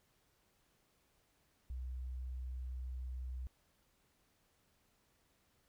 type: tone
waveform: sine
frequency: 63.3 Hz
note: B1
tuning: 43 cents sharp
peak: -39 dBFS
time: 1.7-3.47 s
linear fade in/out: 0 ms
effects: tanh soft clip ceiling -36 dBFS + pink hiss -75 dBFS RMS until 5.68 s